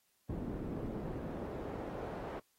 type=noise with band-pass filter sweep; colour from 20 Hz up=brown; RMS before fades=-41 dBFS; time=0.29-2.4 s; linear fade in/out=10 ms; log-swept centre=240 to 720 Hz; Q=0.95; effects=white hiss -75 dBFS RMS until 2.58 s + AAC 48 kbps